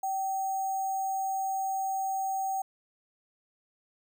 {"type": "tone with sample-and-hold", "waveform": "sine", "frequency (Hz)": 770, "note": "G5", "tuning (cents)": -31, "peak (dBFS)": -28, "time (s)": [0.03, 2.62], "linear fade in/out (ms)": 5, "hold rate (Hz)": 7350, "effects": []}